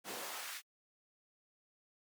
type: noise with high-pass filter sweep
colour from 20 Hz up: pink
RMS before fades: -44 dBFS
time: 0.04-0.62 s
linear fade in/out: 50 ms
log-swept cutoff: 260 to 2100 Hz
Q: 1
effects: MP3 96 kbps